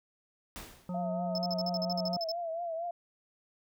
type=noise with exponential decay; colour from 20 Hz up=pink; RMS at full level=-41 dBFS; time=0.56-1.07 s; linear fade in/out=0 ms; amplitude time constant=110 ms
type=harmonic tone; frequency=180 Hz; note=F#3; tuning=47 cents flat; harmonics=1 / 3 / 5 / 7; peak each=-34 / -44 / -48 / -51 dBFS; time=0.89-2.17 s; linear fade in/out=2 ms
type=tone with vibrato; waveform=sine; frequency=672 Hz; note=E5; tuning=33 cents sharp; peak=-33 dBFS; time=0.94-2.91 s; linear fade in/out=5 ms; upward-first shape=triangle; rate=4.3 Hz; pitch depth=86 cents each way
type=tone bursts; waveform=triangle; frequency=5250 Hz; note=E8; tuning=8 cents flat; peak=-32 dBFS; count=13; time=1.35-2.318 s; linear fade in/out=2 ms; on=32 ms; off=46 ms
effects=none